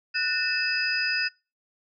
sine tone cluster, 1482 / 1802 / 2612 / 4967 Hz, F#6 / A6 / E7 / D#8, +2 / +41 / -17 / -4 cents, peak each -29 / -31 / -28 / -29 dBFS, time 0.14-1.29 s, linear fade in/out 20 ms, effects noise-tail reverb RT60 0.3 s tail -25 dB re dry

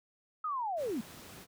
sine linear sweep, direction down, 1291 to 196 Hz, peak -32 dBFS, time 0.44-1.01 s, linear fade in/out 5 ms
pink noise, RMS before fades -50 dBFS, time 0.76-1.47 s, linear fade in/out 50 ms
effects high-pass 80 Hz 12 dB/octave

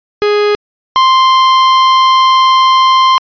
45% pulse tone pair in turn, 415.3 / 1046.5 Hz, G#4 / C6, 0 / 0 cents, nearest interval octave + major third, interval 1600 cents, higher second, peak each -8 / -5 dBFS, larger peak second, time 0.22-0.55 / 0.96-3.18 s, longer second, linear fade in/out 0 ms, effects resampled to 11025 Hz

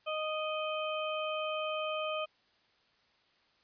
harmonic tone with a mistuned harmonic, 620 Hz, D#5, 6 cents flat, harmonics 1 / 2 / 4 / 5, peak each -35 / -38 / -41 / -42 dBFS, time 0.06-2.26 s, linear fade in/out 20 ms, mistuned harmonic 4, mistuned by +22 cents, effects white hiss -69 dBFS RMS until 3.63 s + resampled to 11025 Hz

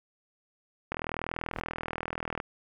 click train, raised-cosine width 0.5 ms, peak -17 dBFS, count 61, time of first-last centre 0.92-2.401 s, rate 40.5 Hz
brown noise with exponential growth, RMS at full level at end -34 dBFS, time 1.53-1.6 s, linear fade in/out 1 ms, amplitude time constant 15 ms
effects none

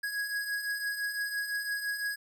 square beating tone pair, 1655 / 1660.9 Hz, G#6 / G#6, -6 / 0 cents, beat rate 5.9 Hz, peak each -40 / -33 dBFS, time 0.03-2.16 s, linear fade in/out 10 ms, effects none

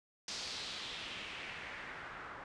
white noise with low-pass filter sweep, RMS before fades -45 dBFS, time 0.28-2.44 s, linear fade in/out 2 ms, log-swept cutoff 5200 to 1300 Hz, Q 2.3, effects resampled to 22050 Hz

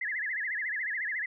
sine tone with vibrato, 1864.7 Hz, A#6, in tune, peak -30 dBFS, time 0.01-1.26 s, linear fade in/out 5 ms, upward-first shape sine, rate 14 Hz, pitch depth 200 cents each way, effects none

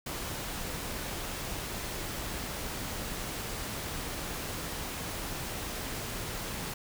pink noise, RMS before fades -37 dBFS, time 0.06-6.74 s, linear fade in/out 5 ms, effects none

